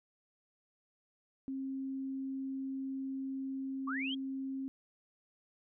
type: tone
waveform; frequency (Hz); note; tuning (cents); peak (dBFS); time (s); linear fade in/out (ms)
sine; 267.8; C4; +40; -36; 1.48-4.68; 0
type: linear sweep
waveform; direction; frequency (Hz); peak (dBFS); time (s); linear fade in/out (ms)
sine; up; 1046.5 to 3322; -36; 3.87-4.15; 10
effects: none